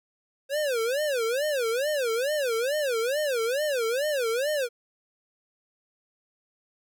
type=tone with vibrato; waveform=square; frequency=523.3 Hz; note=C5; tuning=in tune; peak=-25 dBFS; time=0.49-4.69 s; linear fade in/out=50 ms; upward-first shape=sine; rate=2.3 Hz; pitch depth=270 cents each way; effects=none